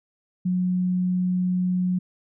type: tone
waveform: sine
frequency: 181.8 Hz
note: F#3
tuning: 30 cents flat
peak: -20 dBFS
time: 0.45-1.99 s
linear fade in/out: 10 ms
effects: none